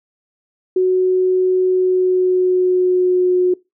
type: tone with pitch glide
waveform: sine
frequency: 370 to 363 Hz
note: F#4 to F#4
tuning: 0 to -33 cents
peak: -11 dBFS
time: 0.76-3.54 s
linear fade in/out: 5 ms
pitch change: -33 cents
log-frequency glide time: 1.67-3.36 s
effects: noise-tail reverb RT60 0.2 s tail -21 dB re dry